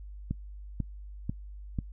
click train, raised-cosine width 5 ms, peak -18 dBFS, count 4, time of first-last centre 0.31-1.788 s, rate 2.03 Hz, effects noise-tail reverb RT60 0.1 s tail -24 dB re dry + added 50 Hz sine -41 dBFS peak until 1.92 s

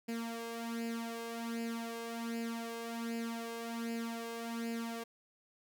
sawtooth tone with flanger, 230.9 Hz, A#3, 16 cents flat, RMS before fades -40 dBFS, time 0.08-5.04 s, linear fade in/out 10 ms, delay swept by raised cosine 0.41 to 1.91 ms, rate 1.3 Hz, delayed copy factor +0.7, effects none

